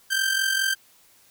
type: tone with amplitude modulation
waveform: sawtooth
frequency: 1568 Hz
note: G6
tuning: in tune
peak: -15 dBFS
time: 0.1-0.75 s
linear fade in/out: 20 ms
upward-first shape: sine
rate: 44.8 Hz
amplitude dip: 60%
effects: white hiss -57 dBFS RMS until 1.3 s